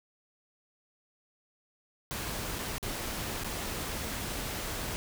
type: noise with dropouts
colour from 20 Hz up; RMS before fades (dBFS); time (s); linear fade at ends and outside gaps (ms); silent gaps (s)
pink; -36; 2.11-4.96; 0; 2.586-2.59 / 2.782-2.828 / 3.436-3.445
effects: none